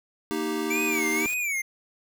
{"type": "chord", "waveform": "square", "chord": "Eb major", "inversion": "second", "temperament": "equal", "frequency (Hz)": [233.1, 311.1, 392], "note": ["Bb3", "Eb4", "G4"], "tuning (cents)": [0, 0, 0], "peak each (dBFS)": [-34, -30, -31], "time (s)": [0.31, 1.26], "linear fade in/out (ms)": 0}
{"type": "tone with vibrato", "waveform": "square", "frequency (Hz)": 2291, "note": "D7", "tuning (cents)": -44, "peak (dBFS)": -26, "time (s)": [0.7, 1.62], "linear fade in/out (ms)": 10, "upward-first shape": "sine", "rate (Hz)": 1.9, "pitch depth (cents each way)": 150}
{"type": "noise", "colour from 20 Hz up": "white", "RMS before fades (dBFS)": -42, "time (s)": [0.92, 1.34], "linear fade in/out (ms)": 2}
{"effects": []}